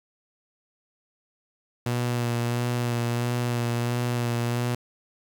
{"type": "tone with vibrato", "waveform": "sawtooth", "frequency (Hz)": 120, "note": "B2", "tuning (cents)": -49, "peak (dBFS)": -20, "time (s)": [1.86, 4.75], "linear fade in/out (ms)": 5, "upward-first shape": "sine", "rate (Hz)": 1.5, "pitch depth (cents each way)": 22, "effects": ["8-bit"]}